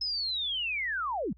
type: linear sweep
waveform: sine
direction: down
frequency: 5200 to 147.4 Hz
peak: -29 dBFS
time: 0.01-1.33 s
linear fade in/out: 5 ms
effects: added 60 Hz sine -54 dBFS peak until 1.37 s